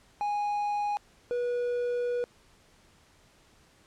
triangle tone pair in turn, 826 / 485.9 Hz, G#5 / B4, -10 / -28 cents, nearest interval major sixth, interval 918 cents, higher first, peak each -25 dBFS, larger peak neither, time 0.21-0.97 / 1.31-2.24 s, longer second, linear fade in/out 0 ms, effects pink hiss -61 dBFS RMS until 3.86 s + low-pass 9000 Hz 12 dB/octave

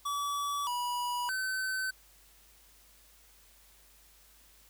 square tone with pitch steps, 1146 / 975 / 1528 Hz, D6 / B5 / G6, -43 / -23 / -45 cents, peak -32 dBFS, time 0.05-1.91 s, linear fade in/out 10 ms, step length 620 ms, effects added 50 Hz sine -64 dBFS peak until 4.69 s + white hiss -61 dBFS RMS until 4.69 s

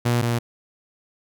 sawtooth tone pair in turn, 120.1 / 118.58 Hz, B2 / A#2, -48 / +30 cents, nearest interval unison, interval 22 cents, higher first, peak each -14 / -16 dBFS, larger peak first, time 0.05-0.22 / 0.22-0.39 s, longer neither, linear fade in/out 10 ms, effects none

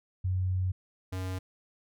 sine / square tone pair in turn, 92.5 / 93 Hz, F#2 / F#2, 0 / +9 cents, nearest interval unison, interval 9 cents, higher second, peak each -26 / -33 dBFS, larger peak first, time 0.24-0.72 / 1.12-1.39 s, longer first, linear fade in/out 10 ms, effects none

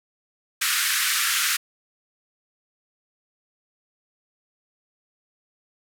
pink band-pass noise, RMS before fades -23 dBFS, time 0.61-1.57 s, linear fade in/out 10 ms, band 1300 to 15000 Hz, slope 48 dB/octave, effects none

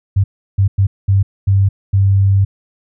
sine tone bursts at uneven times, 98 Hz, G2, in tune, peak -8 dBFS, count 6, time 0.16-0.24 / 0.58-0.68 / 0.78-0.87 / 1.08-1.23 / 1.47-1.69 / 1.93-2.45 s, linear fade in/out 10 ms, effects none

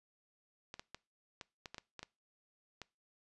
clicks, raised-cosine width 0.2 ms, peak -28 dBFS, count 10, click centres 0.741 / 0.795 / 0.946 / 1.412 / 1.658 / 1.745 / 1.782 / 1.993 / 2.03 / 2.817 s, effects noise-tail reverb RT60 0.3 s tail -23 dB re dry + resampled to 24000 Hz

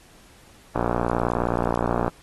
click train, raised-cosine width 1 ms, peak -8 dBFS, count 79, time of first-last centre 0.76-2.08 s, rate 59.1 Hz, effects pink hiss -53 dBFS RMS until 2.22 s + AAC 32 kbps

